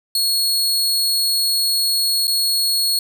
sawtooth tone with dropouts, 4330 Hz, C#8, 41 cents flat, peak -13 dBFS, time 0.15-2.99 s, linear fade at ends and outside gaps 2 ms, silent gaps 2.271-2.278 s, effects none

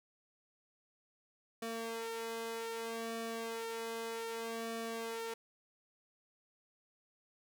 sawtooth tone with flanger, 228 Hz, A#3, 38 cents flat, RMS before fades -41 dBFS, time 1.62-5.34 s, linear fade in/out 5 ms, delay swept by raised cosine 1.7 to 2.42 ms, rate 0.64 Hz, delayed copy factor +0.9, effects none

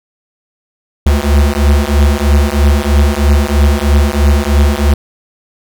square beating tone pair, 70.3 / 73.4 Hz, C#2 / D2, +25 / 0 cents, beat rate 3.1 Hz, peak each -11 dBFS, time 1.06-4.94 s, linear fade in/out 5 ms, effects none

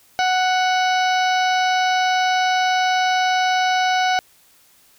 harmonic tone with a mistuned harmonic, 740 Hz, F#5, in tune, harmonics 1 / 2 / 3 / 4 / 5 / 6 / 7 / 8, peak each -17 / -23 / -27 / -29 / -31 / -33 / -34 / -35 dBFS, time 0.19-4.19 s, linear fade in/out 0 ms, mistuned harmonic 5, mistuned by +83 cents, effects white hiss -54 dBFS RMS until 4.98 s

